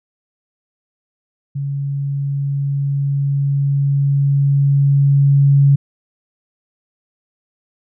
sine tone with level ramp, 140 Hz, C#3, 18 cents sharp, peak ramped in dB -19 to -7 dBFS, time 1.55-5.76 s, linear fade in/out 10 ms, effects none

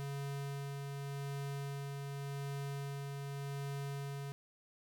square tone with tremolo, 140 Hz, C#3, 18 cents sharp, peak -39 dBFS, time 0-4.32 s, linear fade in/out 0 ms, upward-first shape sine, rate 0.87 Hz, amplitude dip 25%, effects none

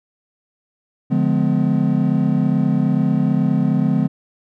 triangle chord, D diminished seventh, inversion none, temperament just, 146.83 / 176.2 / 211.4 / 253.7 Hz, D3 / F3 / Ab3 / Cb4, 0 / +16 / +31 / +47 cents, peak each -18 dBFS, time 1.1-4.08 s, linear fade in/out 20 ms, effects none

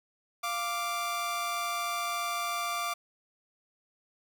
sawtooth tone pair together, 696.2 / 1174.7 Hz, F5 / D6, -6 / 0 cents, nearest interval major sixth, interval 906 cents, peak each -32 / -28 dBFS, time 0.43-2.94 s, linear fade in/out 10 ms, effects none

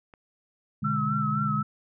click, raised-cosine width 0.5 ms, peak -34 dBFS, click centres 0.138 s
sine chord, G# diminished, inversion first, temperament equal, 123.47 / 146.83 / 207.7 Hz, B2 / D3 / G#3, 0 / 0 / 0 cents, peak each -33 / -29 / -29 dBFS, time 0.82-1.63 s, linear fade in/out 10 ms
sine tone with vibrato, 1318.5 Hz, E6, in tune, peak -27 dBFS, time 0.84-1.63 s, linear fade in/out 10 ms, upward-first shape sine, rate 3.9 Hz, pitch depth 55 cents each way
effects none

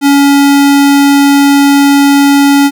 square tone, 281.4 Hz, C#4, 26 cents sharp, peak -4 dBFS, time 0.01-2.71 s, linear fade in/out 50 ms, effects none

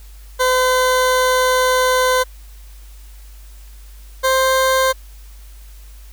20% pulse tone pair in turn, 510 / 524.6 Hz, C5 / C5, -44 / +4 cents, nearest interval unison, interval 48 cents, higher second, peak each -8 dBFS, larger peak neither, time 0.39-2.24 / 4.23-4.93 s, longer first, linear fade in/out 20 ms, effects added 50 Hz sine -36 dBFS peak until 6.12 s + white hiss -49 dBFS RMS until 6.12 s

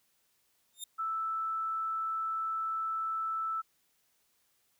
15% pulse tone with exponential growth, 3643 Hz, A#7, 41 cents flat, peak -28 dBFS, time 0.73-0.84 s, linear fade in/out 5 ms, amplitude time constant 22 ms
sine tone, 1318.5 Hz, E6, in tune, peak -31 dBFS, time 0.98-3.62 s, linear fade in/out 20 ms
effects white hiss -73 dBFS RMS until 4.79 s

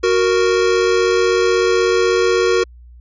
square tone pair together, 370 / 466.2 Hz, F#4 / A#4, 0 / 0 cents, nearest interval major third, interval 400 cents, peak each -16 dBFS, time 0.03-2.64 s, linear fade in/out 10 ms, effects added 60 Hz sine -38 dBFS peak until 3 s + resampled to 16000 Hz

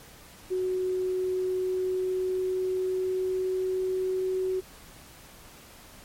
sine tone with pitch glide, 370 to 373.9 Hz, F#4 to F#4, 0 to +18 cents, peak -25 dBFS, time 0.5-4.61 s, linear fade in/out 20 ms, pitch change +18 cents, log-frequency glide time 1.12-4.37 s, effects pink hiss -50 dBFS RMS until 6.04 s + MP3 64 kbps

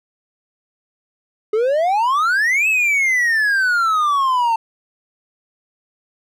triangle exponential two-way sweep, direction up then down, 415.3 to 2637 to 894 Hz, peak -12 dBFS, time 1.53-4.56 s, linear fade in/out 5 ms, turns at 2.68 s, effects none

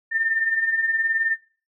sine beating tone pair, 1787 / 1806 Hz, A6 / A6, +26 / +45 cents, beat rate 19 Hz, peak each -27 / -21 dBFS, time 0.11-1.36 s, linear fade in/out 20 ms, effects noise-tail reverb RT60 0.4 s tail -22 dB re dry

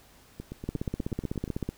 two click trains, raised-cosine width 3 ms, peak -17 / -24 dBFS, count 17 / 10, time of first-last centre 0.69-1.69 / 0.4-1.478 s, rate 16 / 8.35 Hz, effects pink hiss -57 dBFS RMS until 1.77 s

